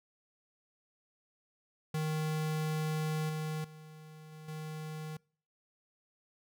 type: tone with level steps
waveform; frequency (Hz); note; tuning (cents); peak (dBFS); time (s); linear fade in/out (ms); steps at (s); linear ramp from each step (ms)
square; 155.56; D#3; 0; -32 / -35 / -50 / -48 / -40; 1.94-5.17; 5; 3.29 / 3.64 / 4.32 / 4.48; 5
effects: noise-tail reverb RT60 0.5 s tail -26 dB re dry